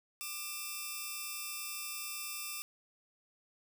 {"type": "tone pair together", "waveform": "5% pulse", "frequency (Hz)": [1192, 2669], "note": ["D6", "E7"], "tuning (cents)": [25, 21], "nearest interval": "octave + major second", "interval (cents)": 1396, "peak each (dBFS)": [-31, -32], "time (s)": [0.21, 2.62], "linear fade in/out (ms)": 0, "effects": []}